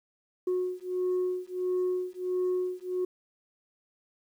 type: beating tone pair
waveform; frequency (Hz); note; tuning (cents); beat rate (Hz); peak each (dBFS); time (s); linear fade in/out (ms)
sine; 364.2 / 365.7; F#4 / F#4; -27 / -20; 1.5; -29; 0.47-3.05; 5
effects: tanh soft clip ceiling -23 dBFS + 10-bit